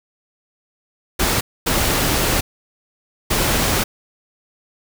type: noise bursts at uneven times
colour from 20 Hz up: pink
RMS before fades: -18 dBFS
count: 3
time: 1.19-1.41 / 1.66-2.41 / 3.3-3.84 s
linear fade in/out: 10 ms
effects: none